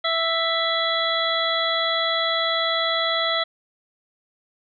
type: harmonic tone with a mistuned harmonic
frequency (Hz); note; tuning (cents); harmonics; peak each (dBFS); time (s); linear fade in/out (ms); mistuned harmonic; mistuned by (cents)
660; E5; +2; 1 / 2 / 3 / 5 / 6; -26 / -26 / -27 / -25 / -28; 0.04-3.44; 10; 5; +31
effects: none